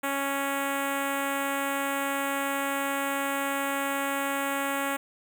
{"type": "tone with notch filter", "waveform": "5% pulse", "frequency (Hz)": 277.2, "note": "C#4", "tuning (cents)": 0, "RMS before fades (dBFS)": -29, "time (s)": [0.03, 4.97], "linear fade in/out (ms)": 10, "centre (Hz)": 4400, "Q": 0.53, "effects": []}